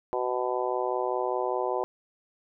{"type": "harmonic tone", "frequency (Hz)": 125.1, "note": "B2", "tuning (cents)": 23, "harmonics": [3, 4, 5, 6, 7, 8], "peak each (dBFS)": [-31, -32, -33, -34, -34, -35], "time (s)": [0.13, 1.84], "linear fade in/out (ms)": 0, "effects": []}